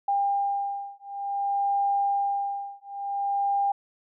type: beating tone pair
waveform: sine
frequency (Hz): 800 / 800.55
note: G5 / G5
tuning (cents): +35 / +36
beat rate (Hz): 0.55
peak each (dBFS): -27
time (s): 0.08-3.72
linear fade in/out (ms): 5
effects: none